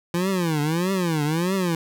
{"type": "tone with vibrato", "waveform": "25% pulse", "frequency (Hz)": 168.7, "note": "E3", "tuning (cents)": 40, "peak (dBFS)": -17, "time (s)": [0.14, 1.75], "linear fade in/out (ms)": 2, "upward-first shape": "triangle", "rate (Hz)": 1.6, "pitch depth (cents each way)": 270, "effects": []}